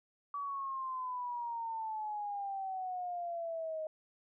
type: exponential sweep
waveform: sine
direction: down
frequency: 1148 to 622.3 Hz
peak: -36 dBFS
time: 0.34-3.87 s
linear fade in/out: 2 ms
effects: none